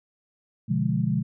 sine chord, B diminished seventh, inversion none, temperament equal with one note detuned, 124.62 / 146.83 / 174.61 / 207.7 Hz, B2 / D3 / F3 / Ab3, +16 / 0 / 0 / 0 cents, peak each -27 dBFS, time 0.68-1.23 s, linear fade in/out 20 ms, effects none

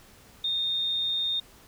sine tone, 3663 Hz, A#7, 31 cents flat, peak -25 dBFS, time 0.44-1.4 s, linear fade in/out 5 ms, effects pink hiss -54 dBFS RMS until 1.67 s

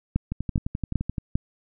two click trains, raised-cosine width 5 ms, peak -15 / -9 dBFS, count 11 / 4, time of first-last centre 0.32-1.182 / 0.16-1.355 s, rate 11.6 / 2.51 Hz, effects none

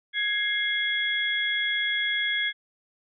sine tone cluster, 1663 / 2121 / 3342 Hz, G#6 / C7 / G#7, +2 / +23 / +10 cents, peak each -28 dBFS, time 0.13-2.53 s, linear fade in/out 50 ms, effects none

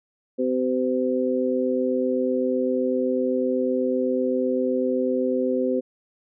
harmonic tone, 127.9 Hz, C3, 39 cents flat, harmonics 2 / 3 / 4, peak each -24 / -26 / -24 dBFS, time 0.38-5.81 s, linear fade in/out 20 ms, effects none

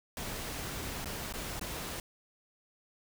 pink noise with dropouts, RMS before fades -39 dBFS, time 0.17-2 s, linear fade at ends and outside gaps 1 ms, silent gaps 1.045-1.057 / 1.325-1.338 / 1.595-1.612 s, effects none

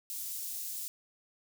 white high-pass noise, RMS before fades -39 dBFS, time 0.1-0.88 s, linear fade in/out 0 ms, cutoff 6200 Hz, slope 12 dB/octave, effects none

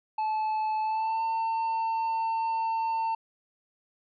triangle tone with pitch glide, 867 to 901.2 Hz, A5 to A5, -26 to +41 cents, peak -24 dBFS, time 0.18-3.15 s, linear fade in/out 5 ms, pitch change +67 cents, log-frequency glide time 0.81-1.24 s, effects resampled to 11025 Hz

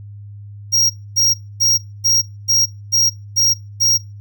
square tone bursts, 5620 Hz, F8, 10 cents sharp, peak -12 dBFS, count 8, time 0.72-3.98 s, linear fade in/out 20 ms, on 180 ms, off 260 ms, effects noise-tail reverb RT60 0.3 s tail -20 dB re dry + added 102 Hz sine -32 dBFS peak until 4.2 s

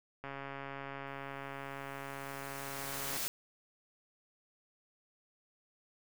click train, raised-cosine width 0.5 ms, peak -28 dBFS, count 405, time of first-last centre 0.24-3.168 s, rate 138 Hz
white noise with exponential growth, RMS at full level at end -36 dBFS, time 1.07-3.28 s, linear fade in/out 0 ms, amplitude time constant 480 ms
effects none

